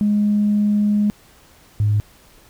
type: tone pair in turn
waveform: sine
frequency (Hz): 207.7 / 104.72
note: G#3 / G#2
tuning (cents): 0 / +15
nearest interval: octave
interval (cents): 1185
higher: first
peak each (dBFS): -13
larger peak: neither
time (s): 0.01-1.1 / 1.8-2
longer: first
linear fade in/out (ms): 0
effects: tanh soft clip ceiling -9 dBFS + pink hiss -50 dBFS RMS until 2.49 s